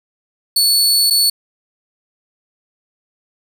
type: tone with dropouts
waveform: sawtooth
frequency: 4435 Hz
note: C#8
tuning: in tune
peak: -8 dBFS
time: 0.56-1.3 s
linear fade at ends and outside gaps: 5 ms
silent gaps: 1.101-1.106 s
effects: none